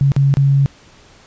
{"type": "tone with dropouts", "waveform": "sine", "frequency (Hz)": 138.59, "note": "C#3", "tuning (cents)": 0, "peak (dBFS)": -9, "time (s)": [0.01, 0.66], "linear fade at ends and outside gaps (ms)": 0, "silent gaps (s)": [[0.119, 0.164], [0.34, 0.37]], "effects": ["pink hiss -46 dBFS RMS until 1.26 s", "resampled to 16000 Hz"]}